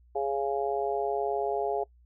harmonic tone, 138.59 Hz, C#3, in tune, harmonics 3 / 4 / 5 / 6, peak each -30 / -35 / -31 / -35 dBFS, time 0.15-1.84 s, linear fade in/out 10 ms, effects noise-tail reverb RT60 0.1 s tail -23 dB re dry + added 60 Hz sine -56 dBFS peak until 2.05 s

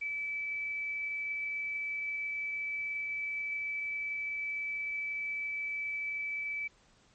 sine tone, 2306 Hz, D7, 32 cents flat, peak -33 dBFS, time 0.01-6.68 s, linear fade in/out 10 ms, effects pink hiss -65 dBFS RMS until 7.14 s + MP3 32 kbps

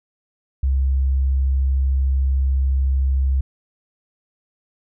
sine tone, 66.8 Hz, C2, 36 cents sharp, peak -15 dBFS, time 0.63-3.41 s, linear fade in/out 5 ms, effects none

